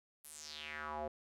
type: tone with band-pass filter sweep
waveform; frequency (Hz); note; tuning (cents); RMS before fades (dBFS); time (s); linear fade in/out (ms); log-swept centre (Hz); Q
square; 76; D#2; -40; -45; 0.24-1.08; 5; 12000 to 570; 4
effects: none